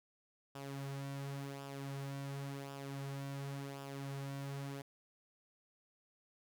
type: tone with flanger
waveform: sawtooth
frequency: 138.59 Hz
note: C#3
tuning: in tune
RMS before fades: -44 dBFS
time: 0.55-4.82 s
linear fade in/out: 5 ms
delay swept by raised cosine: 0.47 to 4.87 ms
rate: 0.92 Hz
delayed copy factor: -0.55
effects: none